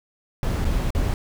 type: noise with dropouts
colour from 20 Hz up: brown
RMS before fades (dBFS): -22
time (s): 0.43-1.14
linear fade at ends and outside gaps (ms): 1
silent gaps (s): 0.646-0.651 / 0.905-0.949
effects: none